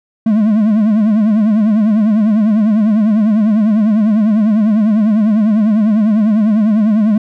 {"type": "tone with vibrato", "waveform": "triangle", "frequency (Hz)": 214, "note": "A3", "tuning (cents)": -48, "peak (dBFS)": -6, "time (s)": [0.26, 7.18], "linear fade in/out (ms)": 5, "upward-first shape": "triangle", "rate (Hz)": 10, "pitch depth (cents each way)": 120, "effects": []}